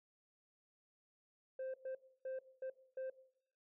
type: tone bursts at uneven times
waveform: sine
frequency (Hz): 523.3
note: C5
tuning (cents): 0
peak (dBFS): -38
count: 5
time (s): 1.59-1.74 / 1.85-1.95 / 2.25-2.39 / 2.62-2.7 / 2.97-3.1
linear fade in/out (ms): 5
effects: noise-tail reverb RT60 0.7 s tail -19 dB re dry + tanh soft clip ceiling -40 dBFS